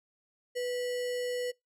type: tone with sample-and-hold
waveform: sine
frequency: 493.9 Hz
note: B4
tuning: in tune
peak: -30 dBFS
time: 0.55-1.52 s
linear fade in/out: 20 ms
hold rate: 2450 Hz
effects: noise-tail reverb RT60 0.2 s tail -25 dB re dry + low-pass 11000 Hz 12 dB/octave